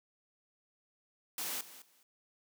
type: noise with echo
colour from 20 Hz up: white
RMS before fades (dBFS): -38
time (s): 1.38-1.61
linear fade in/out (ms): 2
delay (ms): 210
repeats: 2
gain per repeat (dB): -15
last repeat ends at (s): 2.03
effects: high-pass 200 Hz 12 dB/octave